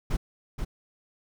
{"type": "noise with echo", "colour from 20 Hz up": "brown", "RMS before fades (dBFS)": -25, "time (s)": [0.1, 0.17], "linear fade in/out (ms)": 10, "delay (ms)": 480, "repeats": 1, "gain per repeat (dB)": -5, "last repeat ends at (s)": 0.65, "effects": []}